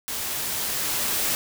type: noise with level ramp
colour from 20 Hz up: white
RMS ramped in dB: -30 to -24 dBFS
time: 0.08-1.35 s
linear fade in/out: 0 ms
effects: none